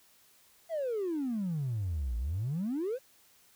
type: exponential two-way sweep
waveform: triangle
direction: down then up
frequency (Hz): 689 to 55 to 550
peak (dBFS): -27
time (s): 0.69-2.99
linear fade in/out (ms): 50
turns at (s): 2.17
effects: tanh soft clip ceiling -27 dBFS + white hiss -63 dBFS RMS until 3.55 s